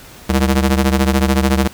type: ring-modulated tone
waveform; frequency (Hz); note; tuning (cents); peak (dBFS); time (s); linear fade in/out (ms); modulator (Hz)
sawtooth; 134.1; C3; +43; -5; 0.29-1.68; 10; 60.2
effects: pink hiss -39 dBFS RMS until 1.73 s